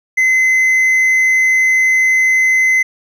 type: tone with hard clipping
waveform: sine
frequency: 2048 Hz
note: C7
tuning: 38 cents flat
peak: -10 dBFS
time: 0.17-2.83 s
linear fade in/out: 10 ms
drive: 3 dB
effects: none